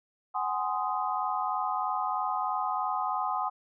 sine chord, Ab dominant seventh, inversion third, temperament just, 747.5 / 830.6 / 1038.3 / 1245.9 Hz, Gb5 / Ab5 / C6 / Eb6, +17 / 0 / -14 / +2 cents, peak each -33 dBFS, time 0.34-3.5 s, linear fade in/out 20 ms, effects none

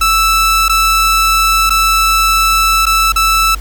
sawtooth tone with dropouts, 1318.5 Hz, E6, in tune, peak -5 dBFS, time 0.01-3.55 s, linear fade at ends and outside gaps 5 ms, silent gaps 0.683-0.694 / 1.696-1.704 / 2.856-2.865 / 3.122-3.159 s, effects added 50 Hz sine -20 dBFS peak until 3.6 s + pink hiss -36 dBFS RMS until 3.6 s

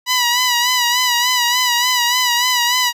10% pulse tone with vibrato, 980 Hz, B5, 14 cents flat, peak -5 dBFS, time 0.06-2.93 s, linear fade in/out 50 ms, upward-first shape sine, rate 3.4 Hz, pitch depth 53 cents each way, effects resampled to 32000 Hz

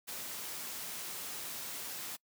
white high-pass noise, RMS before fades -42 dBFS, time 0.07-2.17 s, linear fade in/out 20 ms, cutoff 110 Hz, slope 12 dB/octave, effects noise-tail reverb RT60 0.1 s tail -25 dB re dry

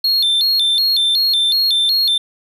triangle tone with vibrato, 3908 Hz, B7, 19 cents flat, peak -11 dBFS, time 0.04-2.18 s, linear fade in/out 5 ms, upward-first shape square, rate 2.7 Hz, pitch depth 160 cents each way, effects none

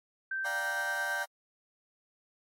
sine tone, 1559 Hz, G6, 10 cents flat, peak -31 dBFS, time 0.31-1.23 s, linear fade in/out 5 ms
sawtooth chord, G minor seventh, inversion second, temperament just, 588 / 705.6 / 784 / 940.8 Hz, D5 / F5 / G5 / Bb5, +2 / +18 / 0 / +16 cents, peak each -37 dBFS, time 0.44-1.26 s, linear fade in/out 20 ms
effects MP3 64 kbps

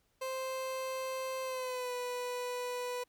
30% pulse tone with pitch glide, 523 to 493.6 Hz, C5 to B4, -1 to -1 cents, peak -33 dBFS, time 0.21-3.04 s, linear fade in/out 10 ms, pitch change -100 cents, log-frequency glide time 1.43-1.93 s, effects pink hiss -75 dBFS RMS until 3.08 s

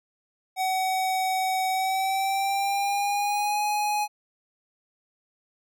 square tone with pitch glide, 753 to 835.5 Hz, F#5 to G#5, +30 to +10 cents, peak -24 dBFS, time 0.56-4.08 s, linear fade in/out 50 ms, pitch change +180 cents, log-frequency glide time 1.69-3.62 s, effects none

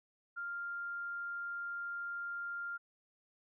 sine tone, 1396.9 Hz, F6, in tune, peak -38 dBFS, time 0.36-2.78 s, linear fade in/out 20 ms, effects none

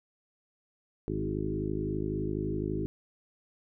harmonic tone with a mistuned harmonic, 51.91 Hz, G#1, in tune, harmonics 1 / 2 / 3 / 4 / 5 / 6 / 7 / 8, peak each -39 / -38 / -37 / -40 / -40 / -36 / -36 / -40 dBFS, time 1.08-2.86 s, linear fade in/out 0 ms, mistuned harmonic 7, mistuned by +15 cents, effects none

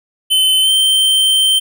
square tone with pitch glide, 3055 to 3116 Hz, G7 to G7, -45 to -11 cents, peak -10 dBFS, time 0.3-1.6 s, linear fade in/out 20 ms, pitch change +34 cents, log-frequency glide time 0.62-0.69 s, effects none

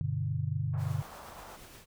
sine chord, G major, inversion none, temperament equal, 98 / 123.47 / 146.83 Hz, G2 / B2 / D3, 0 / 0 / 0 cents, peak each -34 / -34 / -33 dBFS, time 0.01-1.02 s, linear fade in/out 0 ms
white band-pass noise, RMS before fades -50 dBFS, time 0.73-1.57 s, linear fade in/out 10 ms, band 540 to 1200 Hz, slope 24 dB/octave
pink noise with tremolo, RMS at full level -50 dBFS, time 0.77-1.86 s, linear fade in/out 50 ms, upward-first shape triangle, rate 8.4 Hz, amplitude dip 30%
effects none

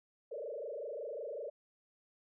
sine tone with frequency modulation, 521 Hz, C5, 7 cents flat, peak -39 dBFS, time 0.31-1.5 s, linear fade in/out 10 ms, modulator 25.4 Hz, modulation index 3.4, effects none

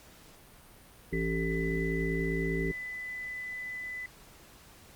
harmonic tone, 55 Hz, A1, in tune, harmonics 1 / 3 / 5 / 7 / 8, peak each -35 / -33 / -37 / -34 / -39 dBFS, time 1.12-2.72 s, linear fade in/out 10 ms
sine tone, 2000 Hz, B6, 21 cents sharp, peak -36 dBFS, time 1.13-4.06 s, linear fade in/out 2 ms
effects pink hiss -55 dBFS RMS until 4.95 s + Opus 48 kbps

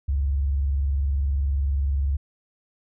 sine tone with vibrato, 69.3 Hz, C#2, in tune, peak -20 dBFS, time 0.08-2.17 s, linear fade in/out 10 ms, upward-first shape square, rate 20 Hz, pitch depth 160 cents each way, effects none

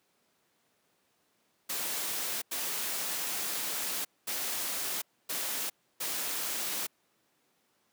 white noise bursts at uneven times, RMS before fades -34 dBFS, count 5, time 1.69-2.42 / 2.51-4.05 / 4.27-5.02 / 5.29-5.7 / 6-6.87 s, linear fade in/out 10 ms, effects pink hiss -72 dBFS RMS until 7.92 s + high-pass 200 Hz 12 dB/octave

